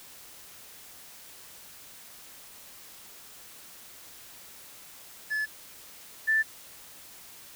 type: tone pair in turn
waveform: triangle / sine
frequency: 1724 / 1765.3 Hz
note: A6 / A6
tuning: -36 / +5 cents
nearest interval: unison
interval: 41 cents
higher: second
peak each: -25 / -21 dBFS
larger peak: second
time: 5.3-5.46 / 6.27-6.43 s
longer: neither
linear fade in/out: 20 ms
effects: white hiss -49 dBFS RMS until 7.55 s